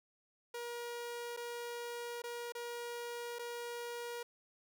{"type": "tone with dropouts", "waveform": "sawtooth", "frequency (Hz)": 476.4, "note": "A#4", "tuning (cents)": 38, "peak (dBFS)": -37, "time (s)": [0.54, 4.23], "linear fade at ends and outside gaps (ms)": 5, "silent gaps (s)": [[1.366, 1.372], [2.22, 2.238], [2.522, 2.55], [3.387, 3.392]], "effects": []}